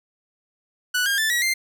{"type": "tone with pitch steps", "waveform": "sawtooth", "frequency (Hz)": [1480, 1614, 1760, 1919.3, 2093], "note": ["F#6", "G#6", "A6", "B6", "C7"], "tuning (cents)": [0, -50, 0, -50, 0], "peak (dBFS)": -16, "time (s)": [0.94, 1.54], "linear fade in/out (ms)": 10, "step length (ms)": 120, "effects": []}